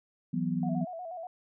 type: chord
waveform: sine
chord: E suspended second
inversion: none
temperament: equal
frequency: 164.81 / 185 / 246.9 Hz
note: E3 / F#3 / B3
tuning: 0 / 0 / 0 cents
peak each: -32 dBFS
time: 0.33-0.85 s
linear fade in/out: 10 ms
type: tone with vibrato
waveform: sine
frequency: 693 Hz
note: F5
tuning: 14 cents flat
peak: -37 dBFS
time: 0.63-1.27 s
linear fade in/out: 2 ms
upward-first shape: square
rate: 8.3 Hz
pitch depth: 84 cents each way
effects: none